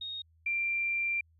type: tone pair in turn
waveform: sine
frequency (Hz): 3729 / 2368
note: A#7 / D7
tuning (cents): 0 / +14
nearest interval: minor sixth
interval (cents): 786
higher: first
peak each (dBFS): -36 / -28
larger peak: second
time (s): 0.01-0.22 / 0.46-1.21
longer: second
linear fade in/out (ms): 5
effects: added 81 Hz sine -62 dBFS peak until 1.39 s